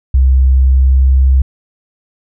sine tone with pitch glide, 65.41 to 65.98 Hz, C2 to C2, 0 to +15 cents, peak -5 dBFS, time 0.14-1.42 s, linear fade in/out 5 ms, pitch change +15 cents, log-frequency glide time 0.54-1.11 s, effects none

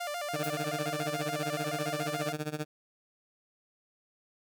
sawtooth tone with vibrato, 643 Hz, E5, 43 cents flat, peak -30 dBFS, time 0-2.33 s, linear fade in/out 10 ms, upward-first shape square, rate 7 Hz, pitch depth 150 cents each way
15% pulse tone with tremolo, 151.8 Hz, D#3, 42 cents flat, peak -24 dBFS, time 0.33-2.65 s, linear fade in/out 10 ms, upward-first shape sine, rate 15 Hz, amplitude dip 90%
blue noise with exponential decay, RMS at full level -39 dBFS, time 0.44-0.64 s, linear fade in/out 0 ms, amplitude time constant 43 ms
effects none

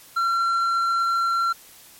sine tone with tanh clipping, 1364 Hz, F6, 41 cents flat, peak -20 dBFS, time 0.16-1.53 s, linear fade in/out 10 ms, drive 6 dB, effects white hiss -48 dBFS RMS until 1.99 s + MP3 64 kbps

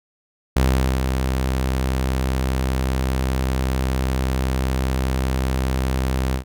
sawtooth tone with ADSR envelope, 65.1 Hz, C2, 8 cents flat, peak -10 dBFS, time 0.56-6.44 s, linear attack 7 ms, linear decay 430 ms, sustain -5 dB, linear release 95 ms, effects none

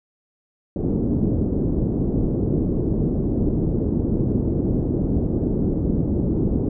white low-pass noise, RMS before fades -21 dBFS, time 0.76-6.69 s, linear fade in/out 2 ms, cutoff 350 Hz, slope 24 dB/octave, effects none

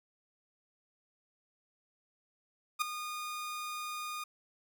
sawtooth tone with ADSR envelope, 1224 Hz, D#6, 29 cents flat, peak -22 dBFS, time 2.79-4.24 s, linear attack 27 ms, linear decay 6 ms, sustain -12 dB, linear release 6 ms, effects none

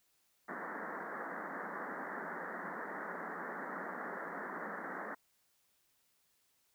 white band-pass noise, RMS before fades -43 dBFS, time 0.48-5.15 s, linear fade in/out 10 ms, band 170 to 1900 Hz, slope 96 dB/octave, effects white hiss -75 dBFS RMS until 6.74 s

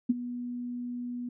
sine tone with ADSR envelope, 244 Hz, B3, 21 cents flat, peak -18 dBFS, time 0.09-1.29 s, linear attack 11 ms, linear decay 26 ms, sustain -15 dB, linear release 5 ms, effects none

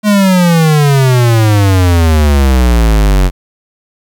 square exponential sweep, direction down, 213.2 to 44.94 Hz, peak -6 dBFS, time 0.03-3.31 s, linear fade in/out 50 ms, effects 8-bit

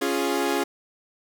sawtooth chord, Db major, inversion none, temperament equal, 277.2 / 349.2 / 415.3 Hz, Db4 / F4 / Ab4, 0 / 0 / 0 cents, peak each -23 dBFS, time 0.01-0.64 s, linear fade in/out 10 ms, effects none

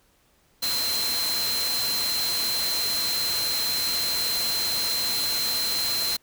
sine tone in noise, 4115 Hz, C8, 30 cents flat, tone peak -25 dBFS, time 0.62-6.17 s, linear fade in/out 10 ms, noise white, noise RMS -29 dBFS, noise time 0.62-6.17 s, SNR +1 dB, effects pink hiss -63 dBFS RMS until 6.22 s

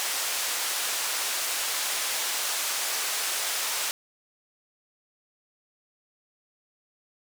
white band-pass noise, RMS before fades -29 dBFS, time 0-3.91 s, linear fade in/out 0 ms, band 590 to 10000 Hz, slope 12 dB/octave, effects none

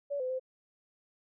sine tone with pitch steps, 569 / 510 / 517 Hz, C#5 / C5 / C5, +45 / -44 / -21 cents, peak -31 dBFS, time 0.1-0.397 s, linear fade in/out 20 ms, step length 99 ms, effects none

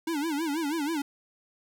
square tone with vibrato, 307.3 Hz, D#4, 21 cents flat, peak -28 dBFS, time 0.07-1.02 s, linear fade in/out 5 ms, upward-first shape sine, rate 6.2 Hz, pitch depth 160 cents each way, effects none

